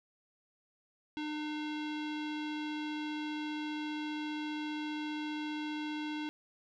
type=tone with low-pass filter; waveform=square; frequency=302.5 Hz; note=D#4; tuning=49 cents flat; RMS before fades=-38 dBFS; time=1.17-6.29 s; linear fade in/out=0 ms; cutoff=3400 Hz; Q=2.3; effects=none